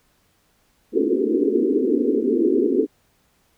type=band-pass noise; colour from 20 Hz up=white; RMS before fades=-19 dBFS; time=0.92-2.87 s; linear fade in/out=50 ms; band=230 to 450 Hz; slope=96 dB/octave; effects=pink hiss -63 dBFS RMS until 3.57 s